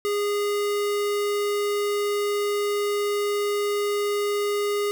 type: tone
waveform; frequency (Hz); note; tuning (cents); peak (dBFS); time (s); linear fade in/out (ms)
square; 410.5; G#4; -20; -23; 0.05-4.91; 0
effects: 9-bit